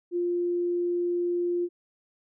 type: tone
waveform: sine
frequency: 350.1 Hz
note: F4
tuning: 4 cents sharp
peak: -24 dBFS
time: 0.11-1.69 s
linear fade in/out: 50 ms
effects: none